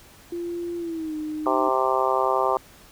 sine tone with pitch glide, 344.8 to 307.2 Hz, F4 to D#4, -22 to -22 cents, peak -27 dBFS, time 0.32-1.69 s, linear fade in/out 5 ms, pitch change -200 cents, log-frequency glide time 0.78-1.15 s
harmonic tone, 130.81 Hz, C3, in tune, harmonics 3 / 4 / 5 / 6 / 7 / 8 / 9, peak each -27 / -27 / -27 / -27 / -27 / -27 / -27 dBFS, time 1.46-2.57 s, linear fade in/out 2 ms
effects pink hiss -50 dBFS RMS until 2.91 s

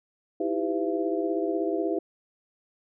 sine tone cluster, 322.3 / 338.7 / 394.4 / 505 / 672 Hz, E4 / E4 / G4 / B4 / E5, -39 / +47 / +11 / +39 / +33 cents, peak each -29 / -34 / -29 / -33 / -33 dBFS, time 0.4-1.99 s, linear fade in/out 5 ms, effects none

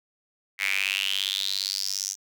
square tone with high-pass filter sweep, 48.67 Hz, G1, 12 cents flat, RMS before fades -28 dBFS, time 0.58-2.16 s, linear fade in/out 50 ms, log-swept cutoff 2100 to 6200 Hz, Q 6.8, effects none

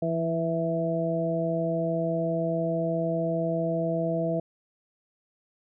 harmonic tone with a mistuned harmonic, 164.81 Hz, E3, in tune, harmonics 1 / 2 / 3 / 4, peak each -29 / -32 / -32 / -28 dBFS, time 0.02-4.4 s, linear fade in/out 5 ms, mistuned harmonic 1, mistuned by +21 cents, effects none

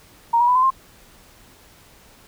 sine tone with pitch steps, 932.3 / 962.4 / 993.5 / 1025.5 / 1058.6 Hz, A#5 / B5 / B5 / C6 / C6, 0 / -45 / +10 / -35 / +20 cents, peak -13 dBFS, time 0.33-0.705 s, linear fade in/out 10 ms, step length 75 ms, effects pink hiss -50 dBFS RMS until 2.27 s

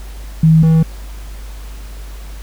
sine / triangle tone pair in turn, 160 / 161.11 Hz, D#3 / E3, +49 / -39 cents, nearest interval unison, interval 12 cents, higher second, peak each -5 dBFS, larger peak neither, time 0.43-0.63 / 0.63-0.83 s, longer neither, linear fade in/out 5 ms, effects added 50 Hz sine -27 dBFS peak until 2.42 s + pink hiss -40 dBFS RMS until 2.42 s

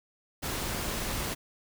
pink noise, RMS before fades -33 dBFS, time 0.42-1.35 s, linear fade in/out 20 ms, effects none

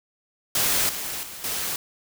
white noise with level steps, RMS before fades -22 / -31 / -38 / -28 dBFS, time 0.55-1.76 s, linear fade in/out 2 ms, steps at 0.89 / 1.23 / 1.44 s, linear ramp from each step 2 ms, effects none

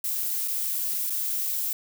violet noise with dropouts, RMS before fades -28 dBFS, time 0.04-1.73 s, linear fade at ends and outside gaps 2 ms, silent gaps 0.477-0.482 / 1.098-1.103 s, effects none

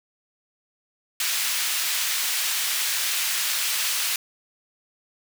pink high-pass noise, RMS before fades -25 dBFS, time 1.2-4.16 s, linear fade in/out 2 ms, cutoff 2200 Hz, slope 12 dB/octave, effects none

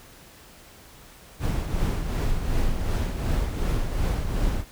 brown noise with tremolo, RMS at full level -22 dBFS, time 1.39-4.65 s, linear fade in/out 50 ms, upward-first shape triangle, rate 2.7 Hz, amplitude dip 55%, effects pink hiss -49 dBFS RMS until 4.71 s

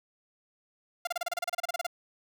sawtooth tone bursts, 696 Hz, F5, 6 cents flat, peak -25 dBFS, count 16, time 1.05-1.867 s, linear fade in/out 5 ms, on 22 ms, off 31 ms, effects none

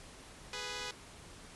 5% pulse tone pair together, 415.5 / 495.2 Hz, G#4 / B4, +1 / +5 cents, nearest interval minor third, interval 304 cents, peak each -32 / -29 dBFS, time 0.53-0.91 s, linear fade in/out 2 ms, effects pink hiss -53 dBFS RMS until 1.55 s + resampled to 24000 Hz

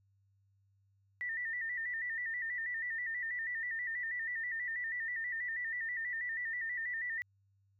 sine tone with vibrato, 1886 Hz, A#6, 20 cents sharp, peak -35 dBFS, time 1.21-7.22 s, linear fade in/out 0 ms, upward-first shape square, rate 6.2 Hz, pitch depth 68 cents each way, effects added 98 Hz sine -69 dBFS peak until 7.79 s

